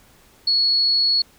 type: tone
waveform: sine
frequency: 4367 Hz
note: C#8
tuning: 27 cents flat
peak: -15 dBFS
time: 0.47-1.22 s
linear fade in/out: 5 ms
effects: pink hiss -53 dBFS RMS until 1.38 s